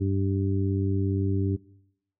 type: harmonic tone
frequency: 97.4 Hz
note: G2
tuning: 11 cents flat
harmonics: 1 / 2 / 3 / 4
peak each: -24 / -33 / -29 / -33 dBFS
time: 0-1.57 s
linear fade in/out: 20 ms
effects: noise-tail reverb RT60 0.8 s tail -21 dB re dry